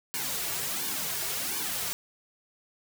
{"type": "noise with flanger", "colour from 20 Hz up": "white", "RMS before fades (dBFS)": -32, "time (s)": [0.14, 1.93], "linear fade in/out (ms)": 0, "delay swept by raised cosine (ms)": [1.5, 3.9], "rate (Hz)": 1.4, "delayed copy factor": -0.9, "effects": []}